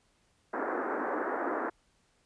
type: band-pass noise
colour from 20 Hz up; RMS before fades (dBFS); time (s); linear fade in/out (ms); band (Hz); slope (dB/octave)
pink; -33; 0.53-1.7; 10; 260 to 1700; 48
effects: pink hiss -70 dBFS RMS until 2.25 s + resampled to 22050 Hz